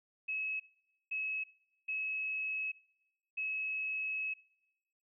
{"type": "tone bursts at uneven times", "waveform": "sine", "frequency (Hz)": 2574, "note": "E7", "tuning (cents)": -42, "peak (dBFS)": -34, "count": 4, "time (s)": [[0.28, 0.6], [1.11, 1.44], [1.88, 2.72], [3.37, 4.34]], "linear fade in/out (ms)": 10, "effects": ["noise-tail reverb RT60 0.9 s tail -22 dB re dry"]}